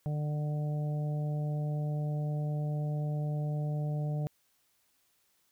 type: harmonic tone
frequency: 149.2 Hz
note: D3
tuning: 28 cents sharp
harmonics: 1 / 2 / 3 / 4 / 5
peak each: -30 / -47 / -47 / -44 / -48 dBFS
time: 0.06-4.27 s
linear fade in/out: 0 ms
effects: white hiss -72 dBFS RMS until 5.51 s